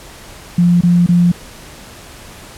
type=tone bursts; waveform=sine; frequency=174.61 Hz; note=F3; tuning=in tune; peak=-7 dBFS; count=3; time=0.58-1.318 s; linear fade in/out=5 ms; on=230 ms; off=24 ms; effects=pink hiss -36 dBFS RMS until 2.57 s + low-pass 12000 Hz 12 dB/octave